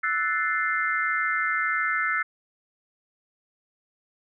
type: chord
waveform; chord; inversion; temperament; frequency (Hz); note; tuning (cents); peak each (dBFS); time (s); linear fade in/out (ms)
sine; F# half-diminished seventh; third; equal; 1318.5 / 1480 / 1760 / 2093; E6 / F#6 / A6 / C7; 0 / 0 / 0 / 0; -28 / -29 / -28 / -28; 0.03-2.23; 10
effects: none